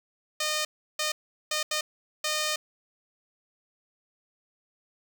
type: tone bursts at uneven times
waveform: 5% pulse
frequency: 612 Hz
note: D#5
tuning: 29 cents flat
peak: -15 dBFS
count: 5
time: 0.4-0.65 / 0.99-1.12 / 1.51-1.63 / 1.71-1.81 / 2.24-2.56 s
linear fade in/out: 5 ms
effects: none